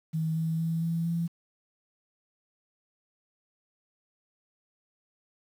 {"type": "tone with pitch steps", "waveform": "sine", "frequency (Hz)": [159.7, 161.84, 164, 166.19, 168.42], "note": ["D#3", "E3", "E3", "E3", "E3"], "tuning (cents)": [45, -32, -9, 14, 37], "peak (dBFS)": -26, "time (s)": [0.13, 1.28], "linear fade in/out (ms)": 20, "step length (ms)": 230, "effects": ["9-bit"]}